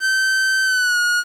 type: tone with pitch glide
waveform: 45% pulse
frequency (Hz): 1546 to 1442.5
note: G6 to F#6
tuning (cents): -24 to -44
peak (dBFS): -15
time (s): 0-1.24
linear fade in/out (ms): 50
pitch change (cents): -120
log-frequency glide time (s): 0.64-0.99
effects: low-pass 9000 Hz 12 dB/octave + 8-bit